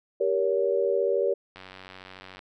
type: chord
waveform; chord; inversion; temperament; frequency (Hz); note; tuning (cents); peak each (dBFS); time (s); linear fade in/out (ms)
sine; G diminished; none; just; 392 / 470.4 / 564.5; G4 / Bb4 / Db5; 0 / +16 / +31; -26; 0.2-1.34; 10
type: click train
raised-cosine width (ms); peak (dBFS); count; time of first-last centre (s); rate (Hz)
0.3; -27; 79; 1.56-2.392; 93.8
effects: none